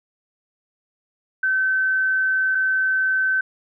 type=tone pair in turn; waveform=sine; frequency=1534 / 1534 Hz; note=G6 / G6; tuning=-38 / -38 cents; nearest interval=unison; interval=0 cents; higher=neither; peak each=-17 dBFS; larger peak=neither; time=1.43-2.55 / 2.55-3.41 s; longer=first; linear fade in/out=5 ms; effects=none